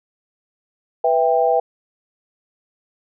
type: chord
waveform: sine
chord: E minor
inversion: second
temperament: just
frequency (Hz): 494.4 / 659.3 / 791.1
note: B4 / E5 / G5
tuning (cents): +2 / 0 / +16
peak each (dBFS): -18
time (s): 1.04-1.6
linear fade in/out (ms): 5
effects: none